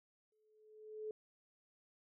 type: tone with exponential growth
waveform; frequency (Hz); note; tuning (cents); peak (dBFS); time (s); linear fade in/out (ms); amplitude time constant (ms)
sine; 430.7; A4; -37; -39; 0.32-1.11; 2; 170
effects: none